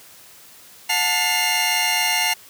sawtooth tone cluster, 721 / 882 / 2052 / 2139 / 2823 Hz, F#5 / A5 / C7 / C7 / F7, -45 / +4 / -34 / +38 / +18 cents, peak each -25 / -21 / -23 / -20 / -19 dBFS, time 0.89-2.34 s, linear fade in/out 10 ms, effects white hiss -46 dBFS RMS until 2.49 s + high-pass 60 Hz 12 dB/octave

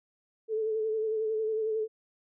sine tone with vibrato, 437.5 Hz, A4, 10 cents flat, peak -27 dBFS, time 0.48-1.88 s, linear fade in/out 50 ms, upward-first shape sine, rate 11 Hz, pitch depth 34 cents each way, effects none

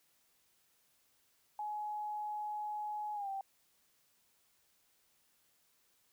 sine tone with pitch glide, 842 to 781.1 Hz, G#5 to G5, +24 to -6 cents, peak -37 dBFS, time 1.59-3.41 s, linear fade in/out 2 ms, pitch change -130 cents, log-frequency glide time 3.14-3.29 s, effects white hiss -73 dBFS RMS until 6.12 s

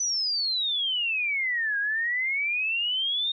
sine exponential two-way sweep, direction down then up, 6050 to 1617 to 3705 Hz, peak -24 dBFS, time 0-3.32 s, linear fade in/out 5 ms, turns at 1.78 s, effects none

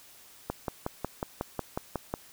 click train, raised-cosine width 1 ms, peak -16 dBFS, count 10, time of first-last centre 0.5-2.139 s, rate 5.49 Hz, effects white hiss -54 dBFS RMS until 2.32 s

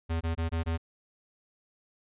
square tone bursts, 82.41 Hz, E2, in tune, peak -28 dBFS, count 5, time 0.09-0.778 s, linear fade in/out 20 ms, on 120 ms, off 22 ms, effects resampled to 8000 Hz

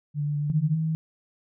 sine tone with vibrato, 146.83 Hz, D3, in tune, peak -24 dBFS, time 0.14-0.77 s, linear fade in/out 50 ms, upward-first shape square, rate 7.5 Hz, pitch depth 9 cents each way
sine tone, 159.3 Hz, D#3, 41 cents sharp, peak -23 dBFS, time 0.5-0.95 s, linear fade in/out 0 ms
effects none

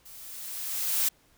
blue noise with level ramp, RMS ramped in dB -48 to -24 dBFS, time 0.05-1.09 s, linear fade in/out 10 ms, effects pink hiss -63 dBFS RMS until 1.37 s

